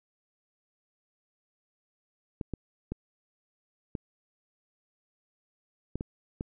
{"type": "clicks", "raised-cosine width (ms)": 3, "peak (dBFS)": -20, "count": 7, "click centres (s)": [2.412, 2.537, 2.92, 3.952, 5.956, 6.009, 6.409], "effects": []}